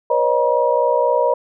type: tone cluster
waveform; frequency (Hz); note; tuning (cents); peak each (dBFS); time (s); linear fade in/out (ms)
sine; 485.7 / 545 / 609 / 958; B4 / C#5 / D#5 / A#5; -29 / -29 / -37 / +47; -19; 0.1-1.34; 5
effects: none